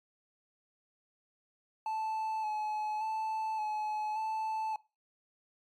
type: tone with vibrato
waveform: triangle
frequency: 865 Hz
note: A5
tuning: 30 cents flat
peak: -30 dBFS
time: 1.86-4.76 s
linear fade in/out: 2 ms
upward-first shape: square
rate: 0.87 Hz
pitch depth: 23 cents each way
effects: noise-tail reverb RT60 0.3 s tail -22 dB re dry + MP3 96 kbps